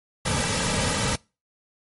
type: noise with comb filter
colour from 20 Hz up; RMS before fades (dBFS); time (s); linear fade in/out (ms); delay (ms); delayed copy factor
pink; -24; 0.25-1.16; 10; 2.8; -0.75
effects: noise-tail reverb RT60 0.3 s tail -25 dB re dry + MP3 48 kbps